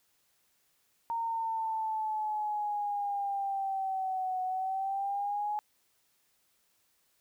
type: exponential two-way sweep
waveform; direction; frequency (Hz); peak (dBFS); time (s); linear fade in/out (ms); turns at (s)
sine; down then up; 925 to 740 to 843; -30; 1.1-5.59; 0; 4.42
effects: white hiss -72 dBFS RMS until 7.2 s